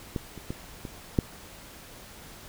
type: clicks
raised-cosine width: 3 ms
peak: -16 / -26 / -19 / -23 / -8 dBFS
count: 5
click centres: 0.162 / 0.377 / 0.505 / 0.852 / 1.188 s
effects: pink hiss -47 dBFS RMS until 2.48 s